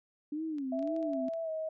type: tone with vibrato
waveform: sine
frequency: 288.3 Hz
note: D4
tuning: 32 cents flat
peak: -33 dBFS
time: 0.32-1.29 s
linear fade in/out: 5 ms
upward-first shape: sine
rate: 1.9 Hz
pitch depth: 190 cents each way
type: clicks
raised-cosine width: 0.2 ms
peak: -39 dBFS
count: 9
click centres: 0.584 / 0.792 / 0.827 / 0.875 / 0.964 / 1.028 / 1.134 / 1.283 / 1.336 s
type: tone with pitch glide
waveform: sine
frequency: 659.3 to 634.3 Hz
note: E5 to D#5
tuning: 0 to +33 cents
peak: -33 dBFS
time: 0.72-1.69 s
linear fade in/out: 5 ms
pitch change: -67 cents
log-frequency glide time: 1.43-1.5 s
effects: none